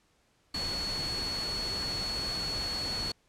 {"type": "tone in noise", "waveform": "sine", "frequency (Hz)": 4386, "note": "C#8", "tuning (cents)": -19, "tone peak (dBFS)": -32, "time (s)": [0.54, 3.12], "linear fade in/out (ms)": 5, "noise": "pink", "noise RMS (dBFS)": -38, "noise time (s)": [0.54, 3.12], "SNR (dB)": 3, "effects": ["pink hiss -69 dBFS RMS until 3.28 s", "low-pass 9000 Hz 12 dB/octave"]}